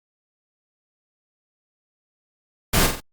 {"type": "noise with echo", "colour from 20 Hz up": "pink", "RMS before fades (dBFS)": -18, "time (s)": [2.73, 2.87], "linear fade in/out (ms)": 10, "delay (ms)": 45, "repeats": 3, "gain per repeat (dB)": -6, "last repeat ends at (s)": 3.005, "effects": ["Opus 48 kbps"]}